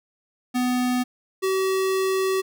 square tone pair in turn, 249.3 / 380.9 Hz, B3 / G4, +16 / -50 cents, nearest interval perfect fifth, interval 734 cents, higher second, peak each -21 dBFS, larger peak neither, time 0.54-1.04 / 1.42-2.42 s, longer second, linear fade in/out 20 ms, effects none

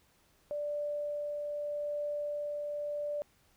sine tone with tremolo, 587.3 Hz, D5, in tune, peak -32 dBFS, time 0.51-3.22 s, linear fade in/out 0 ms, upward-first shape triangle, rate 0.82 Hz, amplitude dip 25%, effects pink hiss -68 dBFS RMS until 3.56 s

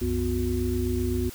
sine tone cluster, 64.6 / 92.5 / 249 / 362.9 Hz, C2 / F#2 / B3 / F#4, -21 / 0 / +14 / -34 cents, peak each -29 dBFS, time 0.01-1.3 s, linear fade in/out 10 ms, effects white hiss -44 dBFS RMS until 1.34 s

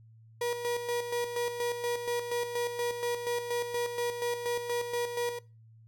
35% pulse tone with tremolo, 480 Hz, B4, 49 cents flat, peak -27 dBFS, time 0.41-5.39 s, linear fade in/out 5 ms, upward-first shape square, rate 4.2 Hz, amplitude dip 55%, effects noise-tail reverb RT60 0.3 s tail -21 dB re dry + added 112 Hz sine -53 dBFS peak until 5.87 s

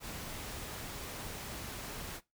pink noise, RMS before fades -43 dBFS, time 0-2.21 s, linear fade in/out 50 ms, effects noise-tail reverb RT60 0.2 s tail -19 dB re dry

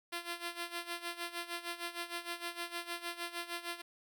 5% pulse tone with tremolo, 343.8 Hz, F4, 27 cents flat, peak -25 dBFS, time 0.12-3.82 s, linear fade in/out 10 ms, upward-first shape sine, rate 6.5 Hz, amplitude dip 80%, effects none

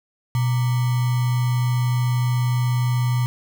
sine tone with sample-and-hold, 123.3 Hz, B2, 2 cents flat, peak -17 dBFS, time 0.35-3.26 s, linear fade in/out 0 ms, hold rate 1050 Hz, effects none

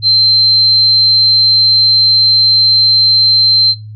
sine tone, 4118 Hz, C8, 28 cents flat, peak -6 dBFS, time 0.02-3.75 s, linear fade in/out 50 ms, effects noise-tail reverb RT60 0.3 s tail -20 dB re dry + added 107 Hz sine -26 dBFS peak until 3.95 s

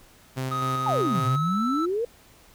sawtooth tone with tremolo, 130.81 Hz, C3, in tune, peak -23 dBFS, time 0.36-1.37 s, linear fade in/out 20 ms, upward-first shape square, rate 3.8 Hz, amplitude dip 30%
triangle tone with pitch glide, 1254 to 1321.7 Hz, D#6 to E6, +13 to +4 cents, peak -24 dBFS, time 0.51-1.86 s, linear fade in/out 10 ms, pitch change +91 cents, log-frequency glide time 1.13-1.62 s
sine exponential two-way sweep, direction down then up, 920 to 114.9 to 489.8 Hz, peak -23 dBFS, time 0.86-2.05 s, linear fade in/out 5 ms, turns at 1.25 s
effects pink hiss -54 dBFS RMS until 2.54 s

